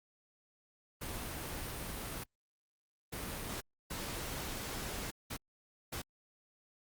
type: noise bursts at uneven times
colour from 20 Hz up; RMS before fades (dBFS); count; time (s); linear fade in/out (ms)
pink; -41; 5; 1.01-2.24 / 3.12-3.61 / 3.9-5.11 / 5.3-5.37 / 5.92-6.02; 10
effects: Opus 32 kbps